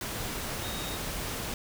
sine tone in noise, 3729 Hz, A#7, in tune, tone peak -41 dBFS, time 0.63-0.96 s, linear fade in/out 2 ms, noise pink, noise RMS -35 dBFS, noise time 0.01-1.54 s, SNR -9 dB, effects none

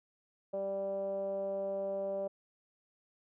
10% pulse tone with low-pass filter, 196 Hz, G3, in tune, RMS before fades -36 dBFS, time 0.53-2.28 s, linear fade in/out 10 ms, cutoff 570 Hz, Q 6.8, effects none

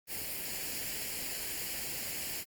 white noise with comb filter, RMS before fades -38 dBFS, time 0.07-2.45 s, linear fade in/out 50 ms, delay 0.41 ms, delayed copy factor +0.6, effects Opus 32 kbps

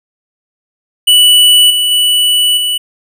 square tone with level steps, 2960 Hz, F#7, in tune, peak -4 / -10 / -8 / -12 dBFS, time 1.07-2.78 s, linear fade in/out 10 ms, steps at 1.7 / 1.91 / 2.57 s, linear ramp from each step 5 ms, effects none

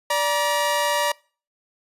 sawtooth tone pair together, 584 / 951.6 Hz, D5 / A#5, -10 / +35 cents, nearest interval minor sixth, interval 845 cents, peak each -19 / -18 dBFS, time 0.1-1.12 s, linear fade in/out 5 ms, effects noise-tail reverb RT60 0.4 s tail -25 dB re dry + resampled to 32000 Hz

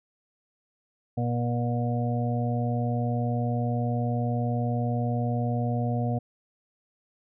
harmonic tone, 120 Hz, B2, 49 cents flat, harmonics 1 / 2 / 4 / 5 / 6, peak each -26 / -30 / -36 / -37 / -34 dBFS, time 1.17-6.19 s, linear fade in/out 10 ms, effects none

